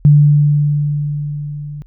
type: tone with level ramp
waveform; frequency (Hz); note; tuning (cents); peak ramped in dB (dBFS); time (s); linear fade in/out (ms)
sine; 146.83; D3; 0; -3 to -25; 0.05-1.82; 0
effects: added 41 Hz sine -40 dBFS peak until 1.86 s